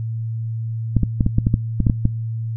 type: clicks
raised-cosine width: 5 ms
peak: -3 dBFS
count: 11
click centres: 0.967 / 1.033 / 1.208 / 1.264 / 1.384 / 1.469 / 1.541 / 1.803 / 1.868 / 1.898 / 2.054 s
effects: noise-tail reverb RT60 0.4 s tail -23 dB re dry + added 113 Hz sine -22 dBFS peak until 2.56 s